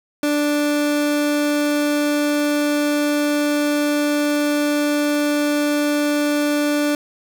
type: tone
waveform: 30% pulse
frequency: 293.7 Hz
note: D4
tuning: in tune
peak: -14 dBFS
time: 0.23-6.95 s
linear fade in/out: 2 ms
effects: none